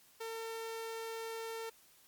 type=tone; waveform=sawtooth; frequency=452.1 Hz; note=A4; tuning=47 cents sharp; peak=-36 dBFS; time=0.2-1.7 s; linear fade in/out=10 ms; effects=white hiss -64 dBFS RMS until 2.07 s + MP3 96 kbps